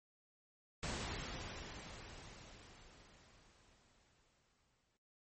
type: noise with exponential decay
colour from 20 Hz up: pink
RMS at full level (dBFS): -41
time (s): 0.83-4.97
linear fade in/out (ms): 0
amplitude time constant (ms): 900
effects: noise-tail reverb RT60 0.2 s tail -19 dB re dry + MP3 32 kbps